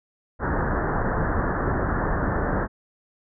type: low-pass noise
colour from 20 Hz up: pink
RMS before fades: -24 dBFS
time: 0.39-2.68 s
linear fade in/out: 50 ms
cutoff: 1800 Hz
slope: 96 dB/octave
effects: none